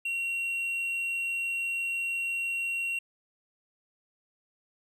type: tone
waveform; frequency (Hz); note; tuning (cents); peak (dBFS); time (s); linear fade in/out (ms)
triangle; 2743; F7; -32; -27; 0.05-2.99; 5
effects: none